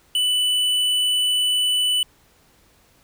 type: tone with tanh clipping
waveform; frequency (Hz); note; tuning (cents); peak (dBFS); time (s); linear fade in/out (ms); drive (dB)
sine; 2982; F#7; +13; -19; 0.15-2.03; 2; 12
effects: pink hiss -57 dBFS RMS until 3.03 s